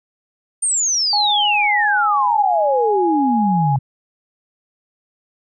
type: exponential sweep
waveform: sine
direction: down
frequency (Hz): 9030 to 129.5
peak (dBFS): -15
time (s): 0.62-3.79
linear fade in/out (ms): 10
type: tone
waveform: sine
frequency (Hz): 830.6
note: G#5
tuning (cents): 0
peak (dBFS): -17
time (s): 1.13-3.76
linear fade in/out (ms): 2
effects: none